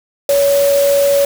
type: tone in noise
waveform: sine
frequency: 563 Hz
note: C#5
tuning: 27 cents sharp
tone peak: -9 dBFS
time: 0.29-1.25 s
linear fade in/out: 2 ms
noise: white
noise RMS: -23 dBFS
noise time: 0.29-1.25 s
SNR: +11 dB
effects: none